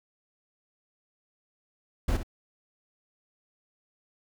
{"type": "noise with echo", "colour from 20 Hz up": "brown", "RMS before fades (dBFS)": -25, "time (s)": [2.08, 2.17], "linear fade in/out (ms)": 5, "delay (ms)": 62, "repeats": 1, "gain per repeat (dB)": -9, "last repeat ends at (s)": 2.232, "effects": []}